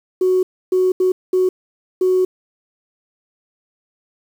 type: tone bursts at uneven times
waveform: sine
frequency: 370.1 Hz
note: F#4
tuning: in tune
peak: -11 dBFS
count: 5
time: 0.21-0.43 / 0.72-0.92 / 1-1.12 / 1.33-1.49 / 2.01-2.25 s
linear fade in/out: 5 ms
effects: tanh soft clip ceiling -8 dBFS + 7-bit